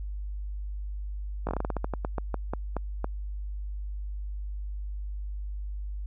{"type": "slowing click train", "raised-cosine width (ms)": 1, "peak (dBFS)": -16, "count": 17, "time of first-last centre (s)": [1.47, 3.044], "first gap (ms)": 18, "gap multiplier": 1.2, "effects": ["added 50 Hz sine -32 dBFS peak until 6.06 s"]}